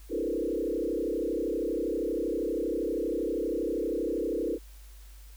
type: tone with frequency modulation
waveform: sine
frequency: 394.1 Hz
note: G4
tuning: 9 cents sharp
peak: -27 dBFS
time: 0.09-4.59 s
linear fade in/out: 50 ms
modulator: 32.6 Hz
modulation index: 3.2
effects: added 50 Hz sine -46 dBFS peak until 5.36 s + white hiss -58 dBFS RMS until 5.36 s